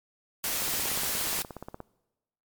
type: noise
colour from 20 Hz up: white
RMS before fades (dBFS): -30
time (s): 0.44-1.42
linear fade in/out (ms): 0
type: click train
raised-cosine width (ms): 1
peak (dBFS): -24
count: 21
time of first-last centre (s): 0.62-1.803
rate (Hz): 16.9
effects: noise-tail reverb RT60 1.0 s tail -22 dB re dry + MP3 96 kbps